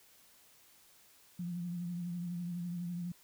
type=tone with vibrato; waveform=sine; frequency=174.61 Hz; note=F3; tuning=in tune; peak=-36 dBFS; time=1.39-3.12 s; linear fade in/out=5 ms; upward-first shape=triangle; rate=12 Hz; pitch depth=50 cents each way; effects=white hiss -63 dBFS RMS until 3.23 s